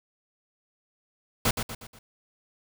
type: noise with echo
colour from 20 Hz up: pink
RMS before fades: -23 dBFS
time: 1.45-1.51 s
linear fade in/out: 5 ms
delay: 120 ms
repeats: 4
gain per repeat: -7 dB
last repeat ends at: 1.99 s
effects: none